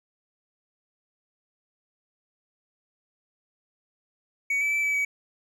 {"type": "tone with pitch steps", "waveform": "triangle", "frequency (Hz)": [2250, 2306, 2320, 2295, 2272], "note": ["C#7", "D7", "D7", "D7", "C#7"], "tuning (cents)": [25, -32, -22, -40, 42], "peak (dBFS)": -21, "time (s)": [4.5, 5.05], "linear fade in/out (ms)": 5, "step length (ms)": 110, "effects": []}